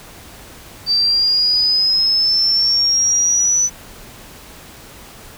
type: exponential sweep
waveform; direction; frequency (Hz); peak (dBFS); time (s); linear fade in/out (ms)
sine; up; 4632 to 6000; -12; 0.86-3.7; 50
effects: pink hiss -39 dBFS RMS until 5.37 s